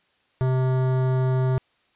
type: tone with hard clipping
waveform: sine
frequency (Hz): 129.5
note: C3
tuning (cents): -17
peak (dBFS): -21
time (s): 0.41-1.58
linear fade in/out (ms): 0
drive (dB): 16
effects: white hiss -65 dBFS RMS until 1.95 s + resampled to 8000 Hz